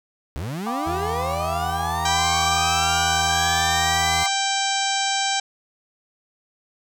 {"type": "linear sweep", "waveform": "35% pulse", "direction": "up", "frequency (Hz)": [59.7, 2093], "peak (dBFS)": -25, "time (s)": [0.36, 4.26], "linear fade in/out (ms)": 0}
{"type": "chord", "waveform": "sine", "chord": "G dominant seventh", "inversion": "third", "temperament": "just", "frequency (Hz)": [705.6, 784, 980, 1176], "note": ["F5", "G5", "B5", "D6"], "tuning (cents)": [18, 0, -14, 2], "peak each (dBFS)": [-32, -29, -34, -29], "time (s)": [0.66, 4.28], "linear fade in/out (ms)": 10}
{"type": "tone", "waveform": "30% pulse", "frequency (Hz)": 82.41, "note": "E2", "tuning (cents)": 0, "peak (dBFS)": -26, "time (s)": [0.86, 4.24], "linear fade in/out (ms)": 10}
{"type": "harmonic tone", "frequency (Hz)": 784, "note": "G5", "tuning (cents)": 0, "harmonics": [1, 2, 3, 4, 5, 6, 7, 8, 9, 10], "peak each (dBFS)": [-24, -29, -31, -29, -29, -35, -31, -31, -35, -32], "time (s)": [2.05, 5.4], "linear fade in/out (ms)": 5}
{"effects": []}